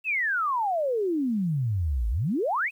sine exponential two-way sweep, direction down then up, 2717 to 51.7 to 2717 Hz, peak -23 dBFS, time 0.04-2.71 s, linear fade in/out 50 ms, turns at 2.09 s, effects 10-bit

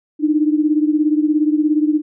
sine beating tone pair, 300 / 317 Hz, D4 / D#4, +37 / +32 cents, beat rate 17 Hz, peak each -14 / -18 dBFS, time 0.19-2.02 s, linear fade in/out 50 ms, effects none

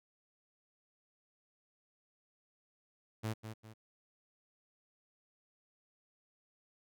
sawtooth tone with echo, 110 Hz, A2, in tune, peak -31 dBFS, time 3.23-3.34 s, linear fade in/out 20 ms, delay 200 ms, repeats 2, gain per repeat -8 dB, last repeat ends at 3.74 s, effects none

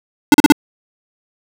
square tone bursts, 294.5 Hz, D4, 5 cents sharp, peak -3 dBFS, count 4, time 0.32-0.522 s, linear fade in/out 2 ms, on 22 ms, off 38 ms, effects 7-bit

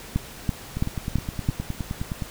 two click trains, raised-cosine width 5 ms, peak -15 / -9 dBFS, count 15 / 5, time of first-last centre 0.77-2.222 / 0.16-1.489 s, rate 9.64 / 3.01 Hz, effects pink hiss -41 dBFS RMS until 2.3 s

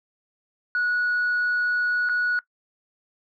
sine tone with dropouts, 1463 Hz, F#6, 20 cents flat, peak -19 dBFS, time 0.75-2.39 s, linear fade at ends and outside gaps 1 ms, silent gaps 2.089-2.095 s, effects noise-tail reverb RT60 0.1 s tail -20 dB re dry + tanh soft clip ceiling -18 dBFS

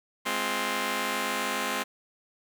5% pulse chord, F minor, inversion first, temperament just, 209.5 / 261.9 / 349.2 Hz, Ab3 / C4 / F4, +15 / +2 / 0 cents, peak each -21 / -20 / -24 dBFS, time 0.25-1.84 s, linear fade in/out 20 ms, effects none

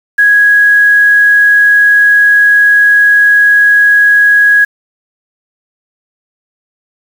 sine tone with quantisation, 1661.2 Hz, G#6, in tune, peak -3 dBFS, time 0.18-4.65 s, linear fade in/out 10 ms, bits 5, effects none

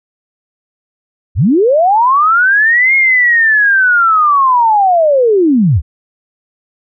sine linear two-way sweep, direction up then down, 58.27 to 2164 to 58.27 Hz, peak -6 dBFS, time 1.35-5.82 s, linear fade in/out 50 ms, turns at 2.95 s, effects none

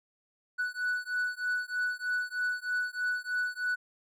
triangle beating tone pair, 1480 / 1483.2 Hz, F#6 / F#6, 0 / +4 cents, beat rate 3.2 Hz, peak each -31 dBFS, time 0.58-3.76 s, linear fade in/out 20 ms, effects none

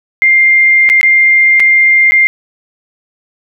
sine tone with dropouts, 2105 Hz, C7, 10 cents sharp, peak -4 dBFS, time 0.22-2.27 s, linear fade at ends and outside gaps 0 ms, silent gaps 0.891-0.899 / 1.012-1.03 / 1.597-1.602 / 2.11-2.12 s, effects none

